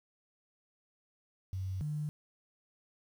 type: tone pair in turn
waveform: sine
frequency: 94.4 / 150.21 Hz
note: F#2 / D3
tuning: +35 / +39 cents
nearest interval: minor sixth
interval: 804 cents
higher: second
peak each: -34 / -33 dBFS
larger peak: second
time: 1.53-1.81 / 1.81-2.09 s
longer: neither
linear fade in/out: 0 ms
effects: 10-bit